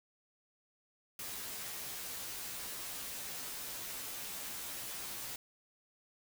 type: noise with comb filter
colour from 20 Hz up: white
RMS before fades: -43 dBFS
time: 1.19-5.36 s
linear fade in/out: 2 ms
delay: 13 ms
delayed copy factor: -1
effects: none